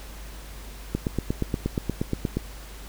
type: click train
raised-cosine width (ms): 3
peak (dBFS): -11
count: 13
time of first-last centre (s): 0.95-2.37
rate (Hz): 8.45
effects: added 50 Hz sine -39 dBFS peak until 2.88 s + pink hiss -45 dBFS RMS until 2.88 s